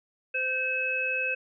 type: harmonic tone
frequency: 516 Hz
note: C5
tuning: 24 cents flat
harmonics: 1 / 3 / 5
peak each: -35 / -33 / -27 dBFS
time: 0.34-1.35 s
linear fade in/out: 10 ms
effects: none